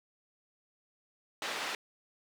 white band-pass noise, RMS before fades -37 dBFS, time 1.42-1.75 s, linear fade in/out 2 ms, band 370 to 3200 Hz, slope 12 dB/octave, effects none

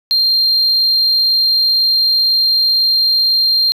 sine tone, 4186 Hz, C8, in tune, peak -8 dBFS, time 0.11-3.72 s, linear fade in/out 0 ms, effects tanh soft clip ceiling -8 dBFS + 8-bit

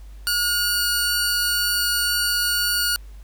sawtooth tone pair together, 1434 / 4499 Hz, F6 / C#8, +45 / +25 cents, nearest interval octave + minor sixth, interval 1980 cents, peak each -19 / -19 dBFS, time 0.27-2.96 s, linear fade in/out 0 ms, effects added 50 Hz sine -37 dBFS peak until 3.23 s + pink hiss -56 dBFS RMS until 3.23 s

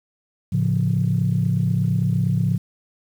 sine chord, A augmented, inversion none, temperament equal, 110 / 138.59 / 174.61 Hz, A2 / C#3 / E#3, 0 / 0 / 0 cents, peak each -21 dBFS, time 0.52-2.58 s, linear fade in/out 10 ms, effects tanh soft clip ceiling -9 dBFS + 8-bit

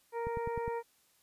harmonic tone, 466.2 Hz, A#4, in tune, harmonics 1 / 2 / 3 / 4 / 5, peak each -35 / -38 / -53 / -50 / -54 dBFS, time 0.12-0.83 s, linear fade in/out 50 ms
click train, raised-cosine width 5 ms, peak -28 dBFS, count 5, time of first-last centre 0.27-0.679 s, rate 9.78 Hz
effects white hiss -69 dBFS RMS until 1.22 s + resampled to 32000 Hz

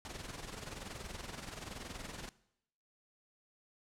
pink noise with amplitude modulation, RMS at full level -43 dBFS, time 0.05-2.29 s, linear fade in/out 0 ms, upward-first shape sine, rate 21.1 Hz, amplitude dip 65%, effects noise-tail reverb RT60 0.8 s tail -20 dB re dry + low-pass 9000 Hz 12 dB/octave

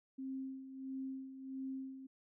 sine tone with tremolo, 265.5 Hz, C4, 25 cents sharp, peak -39 dBFS, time 0.18-2.07 s, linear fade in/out 10 ms, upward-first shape sine, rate 1.5 Hz, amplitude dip 65%, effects none

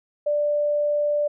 sine tone, 589 Hz, D5, 5 cents sharp, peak -19 dBFS, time 0.26-1.28 s, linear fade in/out 10 ms, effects none

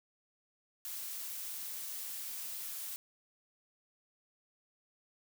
blue noise, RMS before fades -42 dBFS, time 0.85-2.96 s, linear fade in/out 0 ms, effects none

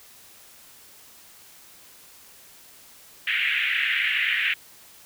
pink band-pass noise, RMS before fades -24 dBFS, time 3.27-4.54 s, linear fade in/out 5 ms, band 1700 to 3000 Hz, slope 48 dB/octave, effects white hiss -50 dBFS RMS until 5.05 s

